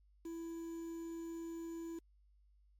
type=tone with quantisation; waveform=triangle; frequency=332 Hz; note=E4; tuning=12 cents sharp; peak=-40 dBFS; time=0.25-1.99 s; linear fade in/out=5 ms; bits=10; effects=added 50 Hz sine -65 dBFS peak until 2.79 s + MP3 64 kbps